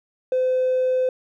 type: tone with hard clipping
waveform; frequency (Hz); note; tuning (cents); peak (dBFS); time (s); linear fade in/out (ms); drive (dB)
sine; 512; C5; -38; -18; 0.32-1.09; 2; 1
effects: none